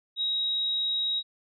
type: tone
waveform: sine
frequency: 3809 Hz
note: A#7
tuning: 37 cents sharp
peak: -25 dBFS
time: 0.16-1.23 s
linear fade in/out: 50 ms
effects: none